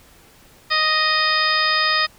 harmonic tone with a mistuned harmonic, 622.3 Hz, D#5, in tune, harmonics 1 / 2 / 3 / 4 / 5 / 6 / 7 / 8, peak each -31 / -21 / -21 / -26 / -31 / -26 / -29 / -22 dBFS, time 0.7-2.07 s, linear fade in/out 20 ms, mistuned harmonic 6, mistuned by -27 cents, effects pink hiss -50 dBFS RMS until 2.18 s

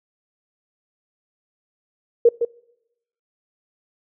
sine tone with echo, 470 Hz, A#4, 14 cents sharp, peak -8 dBFS, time 2.25-2.29 s, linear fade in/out 5 ms, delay 160 ms, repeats 1, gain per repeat -8 dB, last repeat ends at 2.45 s, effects noise-tail reverb RT60 0.9 s tail -25 dB re dry

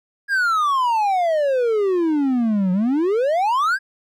triangle exponential two-way sweep, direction down then up, 1661.2 to 178.7 to 1661.2 Hz, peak -14 dBFS, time 0.28-3.79 s, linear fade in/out 50 ms, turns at 2.72 s, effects none

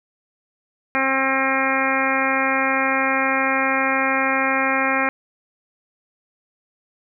harmonic tone, 267.3 Hz, C4, 37 cents sharp, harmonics 1 / 2 / 3 / 4 / 5 / 6 / 7 / 8 / 9, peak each -26 / -26 / -26 / -26 / -26 / -26 / -26 / -26 / -26 dBFS, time 0.95-5.09 s, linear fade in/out 0 ms, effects none

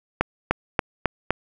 accelerating click train, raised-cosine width 0.5 ms, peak -3 dBFS, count 5, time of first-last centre 0.21-1.306 s, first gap 300 ms, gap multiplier 0.94, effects none

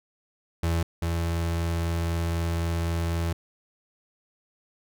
35% pulse tone pair in turn, 83.5 / 83.92 Hz, E2 / E2, +23 / +31 cents, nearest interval unison, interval 8 cents, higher second, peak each -21 / -23 dBFS, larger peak first, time 0.63-0.83 / 1.02-3.33 s, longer second, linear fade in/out 5 ms, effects none

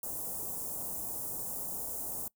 white band-stop noise, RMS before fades -38 dBFS, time 0.03-2.28 s, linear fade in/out 2 ms, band 870 to 8000 Hz, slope 24 dB/octave, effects noise-tail reverb RT60 0.1 s tail -22 dB re dry

